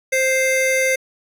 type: tone pair together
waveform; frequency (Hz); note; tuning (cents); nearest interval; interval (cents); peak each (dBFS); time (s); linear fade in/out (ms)
square; 524 / 2096; C5 / C7; +2 / +2; 2 octaves; 2400; -19; 0.12-0.96; 10
effects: resampled to 32000 Hz

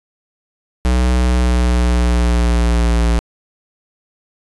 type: tone with pitch glide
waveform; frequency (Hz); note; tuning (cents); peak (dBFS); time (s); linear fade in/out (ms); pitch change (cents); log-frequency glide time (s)
square; 62 to 57.85; B1 to A#1; +7 to -13; -12; 0.85-3.19; 0; -120; 1.16-3.05
effects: resampled to 24000 Hz

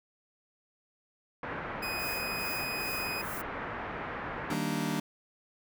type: low-pass noise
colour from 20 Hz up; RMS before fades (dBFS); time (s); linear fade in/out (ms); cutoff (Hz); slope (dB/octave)
white; -38; 1.43-4.54; 2; 1800; 24
type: tone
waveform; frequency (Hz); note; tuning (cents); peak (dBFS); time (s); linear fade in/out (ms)
30% pulse; 2500; D#7; +8; -32; 1.82-3.22; 10
type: noise with tremolo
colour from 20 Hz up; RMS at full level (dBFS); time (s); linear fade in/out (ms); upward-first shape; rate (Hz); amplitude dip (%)
violet; -41; 1.99-3.42; 10; sine; 2.4; 90
type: chord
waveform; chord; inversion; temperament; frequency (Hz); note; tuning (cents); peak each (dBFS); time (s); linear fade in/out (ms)
sawtooth; Eb major seventh; none; just; 155.56 / 194.45 / 233.3 / 291.7; Eb3 / G3 / Bb3 / D4; 0 / -14 / +2 / -12; -31; 4.5-5; 5
effects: none

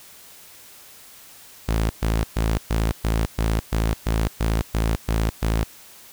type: tone bursts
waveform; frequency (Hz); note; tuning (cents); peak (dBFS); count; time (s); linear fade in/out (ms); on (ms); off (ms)
sawtooth; 55; A1; 0; -15; 12; 1.68-5.64; 10; 220; 120
effects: white hiss -46 dBFS RMS until 6.12 s

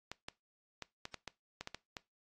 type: clicks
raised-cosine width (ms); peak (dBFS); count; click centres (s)
0.2; -24; 10; 0.116 / 0.285 / 0.823 / 1.054 / 1.143 / 1.277 / 1.61 / 1.674 / 1.746 / 1.968
effects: noise-tail reverb RT60 0.2 s tail -21 dB re dry + AAC 32 kbps

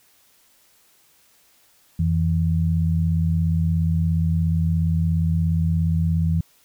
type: tone pair together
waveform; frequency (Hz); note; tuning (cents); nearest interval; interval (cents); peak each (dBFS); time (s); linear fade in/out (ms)
sine; 86.8 / 163.86; F2 / E3; -10 / -10; major seventh; 1100; -20; 1.99-6.41; 5
effects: white hiss -58 dBFS RMS until 6.64 s

